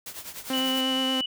white noise with tremolo, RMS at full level -36 dBFS, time 0.06-0.81 s, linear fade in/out 2 ms, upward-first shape triangle, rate 10 Hz, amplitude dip 80%
sawtooth tone with vibrato, 261.6 Hz, C4, in tune, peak -22 dBFS, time 0.5-1.21 s, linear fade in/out 2 ms, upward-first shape sine, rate 8.5 Hz, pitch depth 11 cents each way
sine tone, 2960 Hz, F#7, in tune, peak -26 dBFS, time 0.53-1.26 s, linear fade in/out 5 ms
effects none

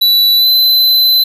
square tone with pitch glide, 3951 to 4036 Hz, B7 to B7, 0 to +37 cents, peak -7 dBFS, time 0.01-1.24 s, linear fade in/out 10 ms, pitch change +37 cents, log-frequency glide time 0.36-0.48 s, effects none

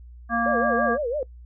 harmonic tone, 233.1 Hz, A#3, in tune, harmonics 1 / 3 / 5 / 7, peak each -26 / -26 / -26 / -26 dBFS, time 0.29-0.98 s, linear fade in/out 50 ms
sine tone with vibrato, 531 Hz, C5, 25 cents sharp, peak -23 dBFS, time 0.46-1.23 s, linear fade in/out 2 ms, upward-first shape sine, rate 6 Hz, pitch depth 240 cents each way
effects noise-tail reverb RT60 0.1 s tail -21 dB re dry + added 60 Hz sine -41 dBFS peak until 1.45 s

